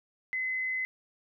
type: tone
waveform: sine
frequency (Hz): 2037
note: C7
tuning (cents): -47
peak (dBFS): -29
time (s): 0.33-0.85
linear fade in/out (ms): 0
effects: none